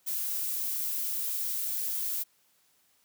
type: noise with high-pass filter sweep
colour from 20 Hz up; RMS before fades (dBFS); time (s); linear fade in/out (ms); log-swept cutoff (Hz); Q
violet; -32; 0.06-2.24; 20; 750 to 210; 2.3
effects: white hiss -68 dBFS RMS until 3.04 s + high-pass 80 Hz 12 dB/octave